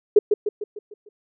sine tone with echo, 416.9 Hz, G#4, 7 cents sharp, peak -7 dBFS, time 0.16-0.19 s, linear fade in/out 5 ms, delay 150 ms, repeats 6, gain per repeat -6 dB, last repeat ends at 1.09 s, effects none

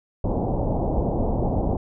pink low-pass noise, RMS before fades -23 dBFS, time 0.24-1.77 s, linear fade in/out 5 ms, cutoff 850 Hz, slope 48 dB/octave, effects none

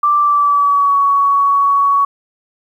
sine tone with pitch glide, 1174.7 to 1121.7 Hz, D6 to C#6, 0 to +20 cents, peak -9 dBFS, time 0.03-2.05 s, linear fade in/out 5 ms, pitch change -80 cents, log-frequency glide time 0.19-0.98 s, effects 8-bit

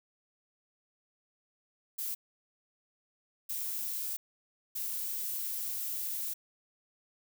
violet noise bursts at uneven times, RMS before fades -36 dBFS, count 3, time 1.98-2.15 / 3.49-4.17 / 4.75-6.34 s, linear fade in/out 10 ms, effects none

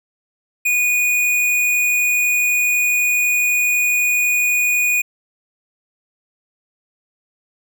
square tone, 2462 Hz, D#7, 19 cents flat, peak -15 dBFS, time 0.65-5.02 s, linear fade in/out 10 ms, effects none

